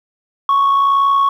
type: tone with amplitude modulation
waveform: sine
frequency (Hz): 1108.7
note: C#6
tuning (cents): 0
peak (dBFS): -6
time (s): 0.49-1.29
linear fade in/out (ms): 2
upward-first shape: sine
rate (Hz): 61.1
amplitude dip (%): 45
effects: tanh soft clip ceiling -8 dBFS + 8-bit